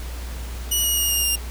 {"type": "tone with pitch steps", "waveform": "10% pulse", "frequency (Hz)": [2928, 2896, 2864, 2833, 2802], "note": ["F#7", "F#7", "F7", "F7", "F7"], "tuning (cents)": [-19, -38, 43, 24, 5], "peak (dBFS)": -11, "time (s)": [0.71, 1.36], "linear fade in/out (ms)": 10, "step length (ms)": 130, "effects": ["added 60 Hz sine -29 dBFS peak until 1.5 s", "pink hiss -39 dBFS RMS until 1.5 s"]}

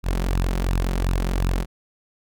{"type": "tone with flanger", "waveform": "sawtooth", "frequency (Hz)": 44.82, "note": "F1", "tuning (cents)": 46, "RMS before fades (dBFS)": -22, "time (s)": [0.03, 1.66], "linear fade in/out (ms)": 50, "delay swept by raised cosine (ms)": [0.73, 5.53], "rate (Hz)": 2.8, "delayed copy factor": 0.55, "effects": []}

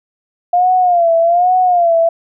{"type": "tone with vibrato", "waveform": "sine", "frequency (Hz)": 700, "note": "F5", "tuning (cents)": 4, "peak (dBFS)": -8, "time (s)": [0.53, 2.09], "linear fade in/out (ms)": 5, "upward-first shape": "sine", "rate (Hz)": 1.2, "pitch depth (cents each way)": 95, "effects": []}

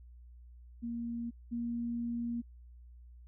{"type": "tone pair in turn", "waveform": "sine", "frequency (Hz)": [234.5, 235.8], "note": ["A#3", "A#3"], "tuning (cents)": [11, 20], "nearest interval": "unison", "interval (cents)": 9, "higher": "second", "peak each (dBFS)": [-35, -33], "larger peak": "second", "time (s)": [[0.82, 1.31], [1.51, 2.42]], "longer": "second", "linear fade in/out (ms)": 20, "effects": ["added 60 Hz sine -51 dBFS peak until 3.27 s"]}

